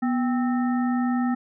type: harmonic tone with a mistuned harmonic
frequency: 261.6 Hz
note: C4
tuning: in tune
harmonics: 1 / 3 / 5 / 7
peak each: -21 / -31 / -35 / -38 dBFS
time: 0.02-1.35 s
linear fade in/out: 10 ms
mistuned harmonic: 1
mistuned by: -110 cents
effects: none